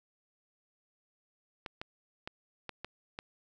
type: clicks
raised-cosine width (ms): 0.3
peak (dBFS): -23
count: 6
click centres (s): 1.662 / 1.815 / 2.275 / 2.693 / 2.846 / 3.189
effects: none